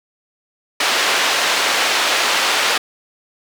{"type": "band-pass noise", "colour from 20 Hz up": "white", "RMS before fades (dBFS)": -17, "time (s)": [0.8, 2.78], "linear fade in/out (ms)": 5, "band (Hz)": [460, 3700], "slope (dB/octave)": 12, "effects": []}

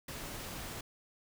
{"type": "noise", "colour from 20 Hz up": "pink", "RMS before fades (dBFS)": -43, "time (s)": [0.08, 0.81], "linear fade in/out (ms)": 5, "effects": []}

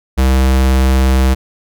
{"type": "tone", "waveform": "square", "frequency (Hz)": 65.5, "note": "C2", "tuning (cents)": 2, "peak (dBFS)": -9, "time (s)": [0.17, 1.35], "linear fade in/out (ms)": 20, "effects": []}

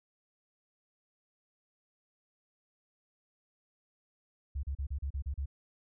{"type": "tone bursts", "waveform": "sine", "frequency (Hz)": 69.3, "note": "C#2", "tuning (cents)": 0, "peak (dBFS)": -32, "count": 8, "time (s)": [4.55, 5.459], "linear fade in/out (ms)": 10, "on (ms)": 83, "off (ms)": 35, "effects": []}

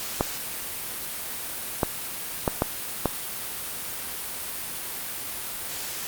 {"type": "clicks", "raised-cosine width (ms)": 1, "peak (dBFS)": -6, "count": 5, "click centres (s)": [0.209, 1.832, 2.478, 2.621, 3.057], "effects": ["white hiss -33 dBFS RMS until 6.07 s", "Opus 48 kbps"]}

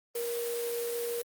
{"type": "tone in noise", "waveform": "sine", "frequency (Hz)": 472.7, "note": "A#4", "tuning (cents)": 24, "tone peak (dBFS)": -31, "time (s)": [0.15, 1.22], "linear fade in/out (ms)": 5, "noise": "white", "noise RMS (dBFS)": -39, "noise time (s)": [0.15, 1.22], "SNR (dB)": 5, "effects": ["high-pass 300 Hz 12 dB/octave", "Opus 24 kbps"]}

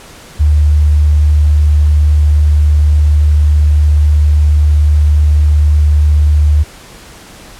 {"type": "tone", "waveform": "sine", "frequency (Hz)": 74.7, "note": "D2", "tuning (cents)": 30, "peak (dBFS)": -5, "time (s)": [0.39, 6.64], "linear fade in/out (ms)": 20, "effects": ["pink hiss -35 dBFS RMS until 7.59 s", "low-pass 11000 Hz 12 dB/octave"]}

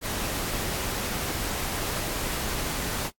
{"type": "noise", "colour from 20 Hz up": "pink", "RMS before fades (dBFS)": -30, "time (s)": [0.01, 3.11], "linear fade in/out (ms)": 50, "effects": ["noise-tail reverb RT60 0.1 s tail -21 dB re dry", "AAC 64 kbps"]}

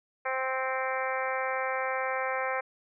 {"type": "harmonic tone with a mistuned harmonic", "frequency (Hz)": 261.7, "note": "C4", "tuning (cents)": 0, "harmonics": [2, 3, 4, 5, 6, 7, 8, 9], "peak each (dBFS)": [-33, -35, -36, -37, -38, -38, -39, -40], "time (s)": [0.25, 2.61], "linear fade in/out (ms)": 10, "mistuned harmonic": 9, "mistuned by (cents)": -21, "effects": []}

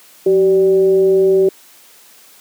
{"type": "tone with frequency modulation", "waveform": "sine", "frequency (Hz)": 382.5, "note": "G4", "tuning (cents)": -42, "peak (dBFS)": -8, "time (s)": [0.26, 1.49], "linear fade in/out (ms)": 5, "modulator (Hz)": 205, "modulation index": 0.39, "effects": ["white hiss -45 dBFS RMS until 2.4 s", "high-pass 200 Hz 12 dB/octave"]}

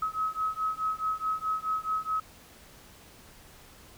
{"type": "beating tone pair", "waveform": "sine", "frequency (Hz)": [1278, 1282.7], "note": ["D#6", "E6"], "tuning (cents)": [46, -48], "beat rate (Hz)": 4.7, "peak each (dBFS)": -31, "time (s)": [0.02, 2.2], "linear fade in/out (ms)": 5, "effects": ["pink hiss -53 dBFS RMS until 3.97 s"]}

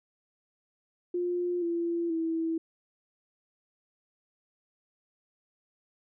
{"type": "tone with pitch steps", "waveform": "sine", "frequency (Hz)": [353.4, 339.8, 326.7], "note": ["F4", "F4", "E4"], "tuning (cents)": [21, -47, -15], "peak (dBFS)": -27, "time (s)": [1.14, 2.58], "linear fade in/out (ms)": 5, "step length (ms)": 480, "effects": []}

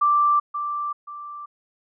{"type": "tone with echo", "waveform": "sine", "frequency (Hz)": 1174.7, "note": "D6", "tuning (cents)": 0, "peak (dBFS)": -15, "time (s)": [0.01, 0.4], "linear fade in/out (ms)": 10, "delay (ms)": 530, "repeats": 2, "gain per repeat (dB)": -9, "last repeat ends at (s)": 1.46, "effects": []}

